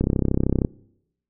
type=click train; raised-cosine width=3 ms; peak=-7 dBFS; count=22; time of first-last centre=0.01-0.648 s; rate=32.9 Hz; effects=noise-tail reverb RT60 0.8 s tail -23 dB re dry